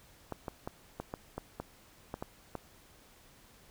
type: clicks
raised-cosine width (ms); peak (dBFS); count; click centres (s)
1; -23; 10; 0.323 / 0.482 / 0.675 / 1 / 1.139 / 1.38 / 1.6 / 2.141 / 2.225 / 2.553
effects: pink hiss -60 dBFS RMS until 3.7 s